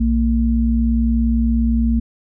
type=tone pair together; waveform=sine; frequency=60.5 / 229.3 Hz; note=B1 / A#3; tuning=-35 / -28 cents; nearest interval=octave + major seventh; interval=2307 cents; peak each=-16 dBFS; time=0-2 s; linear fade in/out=10 ms; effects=none